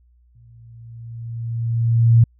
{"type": "tone with exponential growth", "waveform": "sine", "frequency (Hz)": 115.9, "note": "A#2", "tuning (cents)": -10, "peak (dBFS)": -7, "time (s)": [0.35, 2.24], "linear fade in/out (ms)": 5, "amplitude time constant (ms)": 410, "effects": ["added 60 Hz sine -52 dBFS peak until 2.39 s"]}